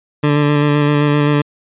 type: tone with vibrato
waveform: 20% pulse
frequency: 146.83 Hz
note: D3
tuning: in tune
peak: -6 dBFS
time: 0.23-1.42 s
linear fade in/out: 10 ms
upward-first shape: square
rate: 7.7 Hz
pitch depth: 14 cents each way
effects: resampled to 8000 Hz